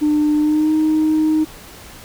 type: tone with pitch glide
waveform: sine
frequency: 300 to 311.3 Hz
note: D4 to D#4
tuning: +37 to +1 cents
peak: -11 dBFS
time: 0.01-1.45 s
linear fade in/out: 20 ms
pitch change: +64 cents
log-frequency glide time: 0.38-0.73 s
effects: tanh soft clip ceiling -10 dBFS + pink hiss -39 dBFS RMS until 2.04 s